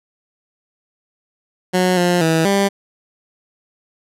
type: tone with pitch steps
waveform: 15% pulse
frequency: 182.8 / 176.8 / 162 / 198.4 Hz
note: F#3 / F3 / E3 / G3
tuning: -21 / +22 / -30 / +21 cents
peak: -7 dBFS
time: 1.73-2.69 s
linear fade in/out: 20 ms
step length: 240 ms
effects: low-pass 12000 Hz 12 dB/octave